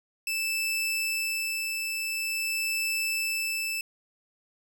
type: tone with tremolo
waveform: sawtooth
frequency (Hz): 2637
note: E7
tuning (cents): 0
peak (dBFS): -23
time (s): 0.27-3.81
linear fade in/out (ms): 2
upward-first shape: sine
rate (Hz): 0.47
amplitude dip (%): 30
effects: none